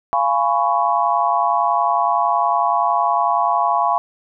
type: chord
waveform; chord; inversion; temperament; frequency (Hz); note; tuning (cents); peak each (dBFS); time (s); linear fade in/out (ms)
sine; C# dominant seventh; first; just; 693 / 831.5 / 997.9 / 1108.7; E#5 / G#5 / B5 / C#6; -14 / +2 / +18 / 0; -20; 0.13-3.98; 0
effects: none